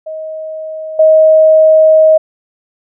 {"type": "tone with level steps", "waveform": "sine", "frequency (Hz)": 630, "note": "D#5", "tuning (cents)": 21, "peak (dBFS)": [-20, -3], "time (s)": [0.06, 2.18], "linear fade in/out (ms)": 10, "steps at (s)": 0.99, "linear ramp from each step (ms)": 5, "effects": []}